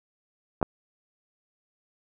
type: clicks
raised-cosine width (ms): 1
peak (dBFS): -20 / -6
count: 2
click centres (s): 0.615 / 0.628
effects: none